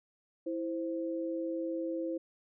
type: tone pair together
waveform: sine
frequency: 329.6 / 522.3 Hz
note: E4 / C5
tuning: 0 / -3 cents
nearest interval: minor sixth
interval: 797 cents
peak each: -34 / -37 dBFS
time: 0.46-2.18 s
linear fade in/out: 10 ms
effects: none